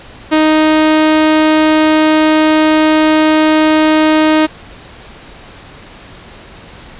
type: tone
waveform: sawtooth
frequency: 311.1 Hz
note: D#4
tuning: in tune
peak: -3 dBFS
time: 0.31-4.47 s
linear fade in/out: 20 ms
effects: pink hiss -35 dBFS RMS until 6.99 s + resampled to 8000 Hz